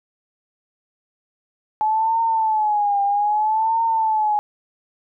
sine tone with vibrato, 855 Hz, A5, 50 cents flat, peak -16 dBFS, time 1.81-4.39 s, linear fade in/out 0 ms, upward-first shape triangle, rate 0.62 Hz, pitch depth 120 cents each way, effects none

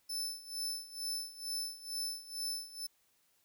sawtooth tone with tremolo, 5274 Hz, E8, in tune, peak -32 dBFS, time 0.09-2.87 s, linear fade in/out 10 ms, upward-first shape sine, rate 2.2 Hz, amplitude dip 85%, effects white hiss -73 dBFS RMS until 3.44 s

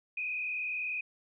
sine tone with frequency modulation, 2489 Hz, D#7, in tune, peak -32 dBFS, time 0.17-1.01 s, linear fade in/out 5 ms, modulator 39.9 Hz, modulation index 1.9, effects none

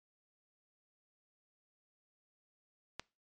click, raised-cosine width 0.2 ms, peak -22 dBFS, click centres 2.996 s, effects noise-tail reverb RT60 0.3 s tail -24 dB re dry + MP3 48 kbps

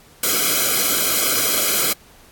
white noise with comb filter, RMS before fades -18 dBFS, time 0.23-1.93 s, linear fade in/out 5 ms, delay 1.1 ms, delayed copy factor -1, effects pink hiss -49 dBFS RMS until 2.31 s + AAC 64 kbps

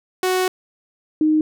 sawtooth / sine tone pair in turn, 370 / 309.3 Hz, F#4 / D#4, 0 / -10 cents, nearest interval minor third, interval 310 cents, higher first, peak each -13 dBFS, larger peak neither, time 0.23-0.48 / 1.21-1.41 s, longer first, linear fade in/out 2 ms, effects none

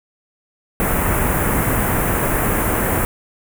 pink band-stop noise, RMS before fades -18 dBFS, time 0.8-3.05 s, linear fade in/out 0 ms, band 2100 to 9600 Hz, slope 24 dB/octave, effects none

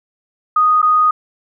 sine tone with dropouts, 1242 Hz, D#6, 3 cents flat, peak -9 dBFS, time 0.56-1.11 s, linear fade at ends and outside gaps 5 ms, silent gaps 0.818-0.827 s, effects none

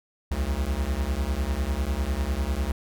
square beating tone pair, 62.9 / 72.9 Hz, B1 / D2, +32 / -12 cents, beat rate 10 Hz, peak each -28 dBFS, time 0.31-2.72 s, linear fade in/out 5 ms, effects none

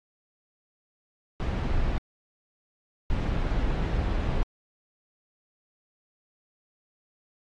brown noise bursts at uneven times, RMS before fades -26 dBFS, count 2, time 1.4-1.98 / 3.1-4.43 s, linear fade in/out 0 ms, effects low-pass 4000 Hz 12 dB/octave + AAC 32 kbps

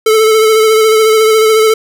square tone with vibrato, 437.8 Hz, A4, 9 cents flat, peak -6 dBFS, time 0.06-1.74 s, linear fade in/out 5 ms, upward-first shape sine, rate 14 Hz, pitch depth 27 cents each way, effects none

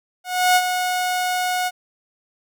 sawtooth tone with ADSR envelope, 729 Hz, F#5, 26 cents flat, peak -8 dBFS, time 0.24-1.71 s, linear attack 320 ms, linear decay 48 ms, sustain -8 dB, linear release 39 ms, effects none

